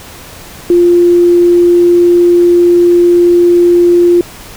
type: tone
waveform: sine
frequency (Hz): 349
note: F4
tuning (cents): -1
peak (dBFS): -3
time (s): 0.7-4.21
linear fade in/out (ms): 2
effects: pink hiss -31 dBFS RMS until 4.56 s